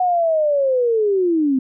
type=linear sweep; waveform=sine; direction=down; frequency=740 to 254 Hz; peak=-14 dBFS; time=0-1.59 s; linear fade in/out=5 ms; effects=none